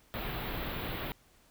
pink band-stop noise, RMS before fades -37 dBFS, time 0.14-1.12 s, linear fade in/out 0 ms, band 4000 to 13000 Hz, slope 48 dB/octave, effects pink hiss -64 dBFS RMS until 1.5 s

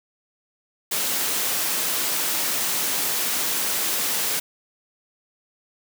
white high-pass noise, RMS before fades -24 dBFS, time 0.91-4.4 s, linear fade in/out 10 ms, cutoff 170 Hz, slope 12 dB/octave, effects none

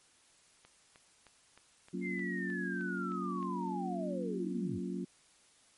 click train, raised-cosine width 0.3 ms, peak -39 dBFS, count 10, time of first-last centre 0.65-3.428 s, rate 3.24 Hz
sine chord, Gb major seventh, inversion none, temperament equal, 185 / 233.1 / 277.2 / 349.2 Hz, Gb3 / Bb3 / Db4 / F4, 0 / 0 / 0 / 0 cents, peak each -38 / -42 / -42 / -42 dBFS, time 1.93-5.05 s, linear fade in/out 10 ms
sine linear sweep, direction down, 2126 to 68.9 Hz, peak -38 dBFS, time 2.01-4.8 s, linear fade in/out 50 ms
effects white hiss -65 dBFS RMS until 5.77 s + MP3 48 kbps

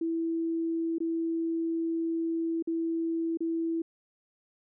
sine tone with dropouts, 329.6 Hz, E4, in tune, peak -27 dBFS, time 0.01-3.82 s, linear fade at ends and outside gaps 5 ms, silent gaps 0.984-1.003 / 2.625-2.673 / 3.373-3.405 s, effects none

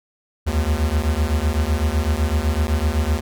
square beating tone pair, 72 / 79.9 Hz, D2 / D#2, -34 / +47 cents, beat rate 7.9 Hz, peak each -21 dBFS, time 0.46-3.21 s, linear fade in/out 20 ms, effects none

